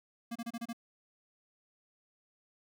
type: tone bursts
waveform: square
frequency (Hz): 233.1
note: A#3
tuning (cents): 0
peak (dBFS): -37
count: 6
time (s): 0.31-0.731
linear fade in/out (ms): 10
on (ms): 46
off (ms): 29
effects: none